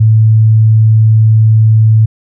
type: tone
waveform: sine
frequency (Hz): 110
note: A2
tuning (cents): 0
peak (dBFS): -3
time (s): 0-2.06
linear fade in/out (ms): 10
effects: none

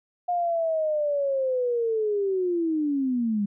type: linear sweep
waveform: sine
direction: down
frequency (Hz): 715 to 197.7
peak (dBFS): -22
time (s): 0.28-3.46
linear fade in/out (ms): 10
effects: none

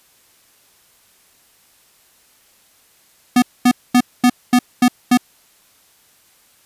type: tone bursts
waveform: square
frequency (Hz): 246.9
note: B3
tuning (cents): 0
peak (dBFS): -9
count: 7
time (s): 3.36-5.174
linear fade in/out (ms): 5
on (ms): 62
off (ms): 230
effects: white hiss -54 dBFS RMS until 6.65 s + resampled to 32000 Hz

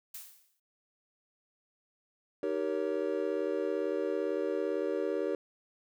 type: noise with exponential decay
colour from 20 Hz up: blue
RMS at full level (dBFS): -41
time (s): 0.14-0.6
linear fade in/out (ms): 5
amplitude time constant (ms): 100
type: chord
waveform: triangle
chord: Eb dominant seventh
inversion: none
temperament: just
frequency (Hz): 311.1 / 388.9 / 466.7 / 560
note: Eb4 / G4 / Bb4 / Db5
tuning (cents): 0 / -14 / +2 / +18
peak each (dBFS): -35 / -32 / -33 / -34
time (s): 2.43-5.35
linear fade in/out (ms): 2
effects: none

